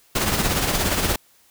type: noise with tremolo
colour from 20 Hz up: pink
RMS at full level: -19 dBFS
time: 0.15-1.16 s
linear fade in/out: 5 ms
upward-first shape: triangle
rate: 17 Hz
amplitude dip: 55%
effects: white hiss -57 dBFS RMS until 1.5 s